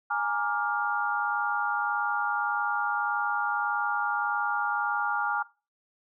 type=chord; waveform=sine; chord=Bb dominant seventh; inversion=third; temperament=equal with one note detuned; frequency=830.6 / 932.3 / 1174.7 / 1405 Hz; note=Ab5 / Bb5 / D6 / F6; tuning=0 / 0 / 0 / +10 cents; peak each=-30 / -34 / -33 / -29 dBFS; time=0.1-5.43 s; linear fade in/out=10 ms; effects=noise-tail reverb RT60 0.3 s tail -20 dB re dry